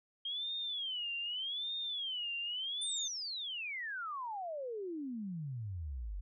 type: tone with vibrato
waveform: sine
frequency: 3190 Hz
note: G7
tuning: 30 cents sharp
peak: -36 dBFS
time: 0.25-3.08 s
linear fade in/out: 5 ms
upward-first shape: sine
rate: 0.83 Hz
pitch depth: 240 cents each way
type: exponential sweep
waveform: sine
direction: down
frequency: 9397 to 44.18 Hz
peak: -38 dBFS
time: 2.81-6.21 s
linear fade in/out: 10 ms
effects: none